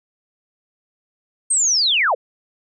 sine linear sweep, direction down, 8600 to 420.2 Hz, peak -14 dBFS, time 1.5-2.15 s, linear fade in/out 10 ms, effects none

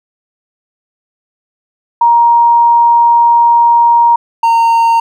sine / triangle tone pair in turn, 940 / 920.1 Hz, A#5 / A#5, +14 / -23 cents, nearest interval unison, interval 37 cents, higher first, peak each -4 dBFS, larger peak neither, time 2.01-4.16 / 4.43-5 s, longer first, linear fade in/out 5 ms, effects none

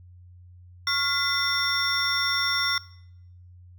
triangle tone cluster, 1102 / 1403 / 2019 / 3583 / 5500 Hz, C#6 / F6 / B6 / A7 / F8, -11 / +8 / +38 / +31 / -27 cents, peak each -31 / -27 / -28 / -28 / -25 dBFS, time 0.87-2.78 s, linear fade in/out 2 ms, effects noise-tail reverb RT60 0.8 s tail -23 dB re dry + added 89 Hz sine -46 dBFS peak until 3.78 s

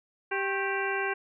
harmonic tone with a mistuned harmonic, 392 Hz, G4, in tune, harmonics 1 / 2 / 3 / 4 / 5 / 6 / 7, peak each -32 / -35 / -37 / -32 / -38 / -37 / -39 dBFS, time 0.31-1.14 s, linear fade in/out 10 ms, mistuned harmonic 3, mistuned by -140 cents, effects none

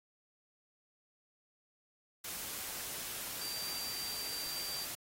sine tone in noise, 4699 Hz, D8, in tune, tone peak -40 dBFS, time 3.41-4.85 s, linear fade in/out 5 ms, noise white, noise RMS -42 dBFS, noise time 2.24-4.95 s, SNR -1 dB, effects AAC 48 kbps

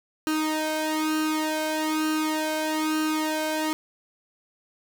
sawtooth tone with flanger, 311.1 Hz, D#4, in tune, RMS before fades -26 dBFS, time 0.27-3.73 s, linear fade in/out 0 ms, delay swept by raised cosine 0.71 to 1.3 ms, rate 1.1 Hz, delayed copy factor +0.85, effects none

